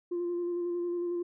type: tone with vibrato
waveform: sine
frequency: 348.8 Hz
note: F4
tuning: 2 cents flat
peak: -28 dBFS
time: 0.11-1.23 s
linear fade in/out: 10 ms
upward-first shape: square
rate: 11 Hz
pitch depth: 15 cents each way
effects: tanh soft clip ceiling -27 dBFS